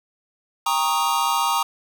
square chord, Eb dominant seventh, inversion first, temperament equal with one note detuned, 798.2 / 932.3 / 1108.7 / 1244.5 Hz, G5 / Bb5 / Db6 / Eb6, +31 / 0 / 0 / 0 cents, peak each -28 / -23 / -27 / -25 dBFS, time 0.66-1.63 s, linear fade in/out 5 ms, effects 8-bit

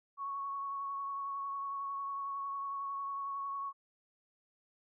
sine tone with vibrato, 1108.7 Hz, C#6, in tune, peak -36 dBFS, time 0.17-3.73 s, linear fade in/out 50 ms, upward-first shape triangle, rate 11 Hz, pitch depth 19 cents each way, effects none

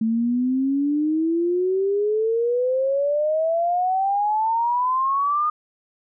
sine exponential sweep, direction up, 220 to 1230 Hz, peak -18 dBFS, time 0.01-5.5 s, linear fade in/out 5 ms, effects none

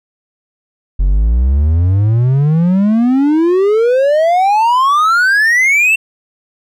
triangle exponential sweep, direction up, 43.88 to 2715 Hz, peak -6 dBFS, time 0.99-5.96 s, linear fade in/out 10 ms, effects none

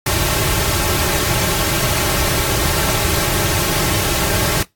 pink noise with comb filter, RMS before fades -17 dBFS, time 0.06-4.63 s, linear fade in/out 5 ms, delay 4.1 ms, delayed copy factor -0.7, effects noise-tail reverb RT60 0.2 s tail -22 dB re dry + AAC 64 kbps

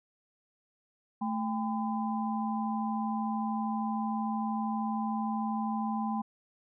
sine tone cluster, 219.2 / 799 / 1014 Hz, A3 / G5 / B5, -6 / +33 / +45 cents, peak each -31 / -35 / -38 dBFS, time 1.21-6.22 s, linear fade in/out 10 ms, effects none

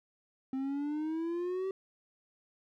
triangle exponential sweep, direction up, 261.6 to 387.4 Hz, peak -30 dBFS, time 0.53-1.71 s, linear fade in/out 2 ms, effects none

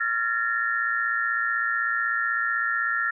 sine tone cluster, 1376 / 1711 / 1827 Hz, F6 / A6 / A#6, -26 / -49 / -35 cents, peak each -26 / -28 / -27 dBFS, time 0-3.11 s, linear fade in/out 10 ms, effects none

